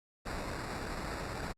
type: noise with sample-and-hold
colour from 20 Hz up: pink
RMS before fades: -39 dBFS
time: 0.25-1.53 s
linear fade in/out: 20 ms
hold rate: 3150 Hz
effects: low-pass 10000 Hz 12 dB/octave + Opus 48 kbps